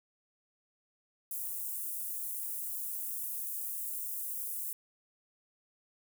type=high-pass noise; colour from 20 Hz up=white; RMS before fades=-38 dBFS; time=1.31-4.73 s; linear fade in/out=2 ms; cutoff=9500 Hz; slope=24 dB/octave; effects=none

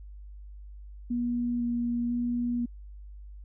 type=tone with vibrato; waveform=sine; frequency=239.6 Hz; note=A#3; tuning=48 cents sharp; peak=-26 dBFS; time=1.1-2.66 s; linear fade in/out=10 ms; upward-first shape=square; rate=1 Hz; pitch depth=9 cents each way; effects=added 50 Hz sine -42 dBFS peak until 3.44 s

